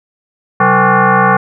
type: tone with frequency modulation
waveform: sine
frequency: 190 Hz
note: F#3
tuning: 46 cents sharp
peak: -6 dBFS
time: 0.6-1.37 s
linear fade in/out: 5 ms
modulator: 321 Hz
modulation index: 4.4
effects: none